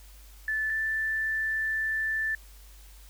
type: tone pair in turn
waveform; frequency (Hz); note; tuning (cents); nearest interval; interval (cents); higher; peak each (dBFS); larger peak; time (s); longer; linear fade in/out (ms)
sine; 1747 / 1763.2; A6 / A6; -13 / +3; unison; 16; second; -26; neither; 0.48-0.7 / 0.7-2.35; second; 2
effects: added 50 Hz sine -48 dBFS peak until 3.09 s + white hiss -56 dBFS RMS until 3.09 s